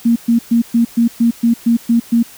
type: tone bursts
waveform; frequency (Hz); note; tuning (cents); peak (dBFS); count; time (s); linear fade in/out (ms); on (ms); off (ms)
sine; 233.1; A#3; 0; -8; 10; 0.05-2.23; 10; 110; 120
effects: white hiss -39 dBFS RMS until 2.37 s